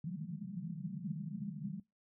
white band-pass noise, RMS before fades -42 dBFS, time 0.04-1.8 s, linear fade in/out 5 ms, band 140 to 210 Hz, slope 96 dB/octave, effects noise-tail reverb RT60 0.2 s tail -22 dB re dry

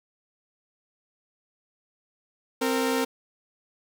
sawtooth tone pair together, 262.2 / 461.2 Hz, C4 / A#4, +4 / -19 cents, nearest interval minor seventh, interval 977 cents, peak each -22 dBFS, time 2.61-3.05 s, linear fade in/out 10 ms, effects none

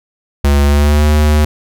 square tone with pitch glide, 71.2 to 75.39 Hz, C#2 to D2, +47 to +46 cents, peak -8 dBFS, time 0.44-1.45 s, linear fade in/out 5 ms, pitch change +99 cents, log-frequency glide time 0.64-1.06 s, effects none

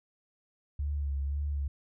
sine tone with vibrato, 71 Hz, C#2, 42 cents sharp, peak -29 dBFS, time 0.79-1.68 s, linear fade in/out 5 ms, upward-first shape sine, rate 1.9 Hz, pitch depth 44 cents each way, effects none

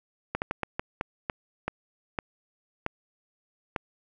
slowing click train, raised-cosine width 0.5 ms, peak -13 dBFS, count 11, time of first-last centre 0.35-3.762 s, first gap 69 ms, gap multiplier 1.33, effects none

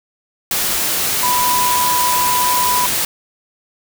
sine tone in noise, 987.8 Hz, B5, in tune, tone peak -15 dBFS, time 1.23-2.86 s, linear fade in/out 2 ms, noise white, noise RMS -18 dBFS, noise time 0.51-3.05 s, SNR 0 dB, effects none

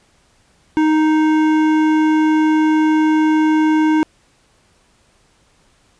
sine tone with hard clipping, 311.1 Hz, D#4, in tune, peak -13 dBFS, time 0.77-4.03 s, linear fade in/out 0 ms, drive 13 dB, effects pink hiss -56 dBFS RMS until 5.99 s + resampled to 22050 Hz

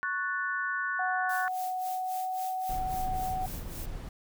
sine chord, F# minor, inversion second, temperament equal, 1108.7 / 1480 / 1760 Hz, C#6 / F#6 / A6, 0 / 0 / 0 cents, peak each -35 / -31 / -36 dBFS, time 0.03-1.48 s, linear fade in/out 0 ms
sine tone with pitch glide, 740 to 747.7 Hz, F#5 to F#5, 0 to +18 cents, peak -30 dBFS, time 0.99-3.46 s, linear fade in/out 5 ms, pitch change +18 cents, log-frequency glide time 1.74-2.47 s
blue noise with tremolo, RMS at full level -43 dBFS, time 1.29-3.86 s, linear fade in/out 5 ms, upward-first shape sine, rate 3.7 Hz, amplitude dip 80%
brown noise, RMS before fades -37 dBFS, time 2.69-4.09 s, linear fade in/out 2 ms
effects none

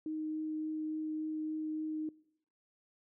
sine tone with vibrato, 311.1 Hz, D#4, in tune, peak -35 dBFS, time 0.06-2.09 s, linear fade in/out 2 ms, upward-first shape triangle, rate 3.5 Hz, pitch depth 8 cents each way, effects noise-tail reverb RT60 0.8 s tail -23 dB re dry

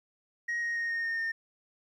sine tone with pitch steps, 1885 / 1872 / 1859 / 1846.2 / 1833.5 / 1820.8 Hz, A#6 / A#6 / A#6 / A#6 / A#6 / A#6, +19 / +7 / -5 / -17 / -29 / -41 cents, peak -27 dBFS, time 0.48-1.32 s, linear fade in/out 10 ms, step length 140 ms, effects tanh soft clip ceiling -28 dBFS + 11-bit

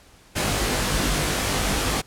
pink noise with comb filter, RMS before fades -23 dBFS, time 0.35-2.02 s, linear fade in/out 20 ms, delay 20 ms, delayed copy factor +0.95, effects pink hiss -52 dBFS RMS until 2.06 s + low-pass 11000 Hz 12 dB/octave

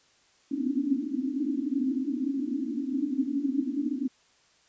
pink band-pass noise, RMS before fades -29 dBFS, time 0.51-4.08 s, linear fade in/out 10 ms, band 250 to 300 Hz, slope 96 dB/octave, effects white hiss -63 dBFS RMS until 4.68 s + resampled to 16000 Hz

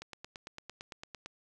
click train, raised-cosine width 0.2 ms, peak -26 dBFS, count 12, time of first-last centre 0.02-1.26 s, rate 8.87 Hz, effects none

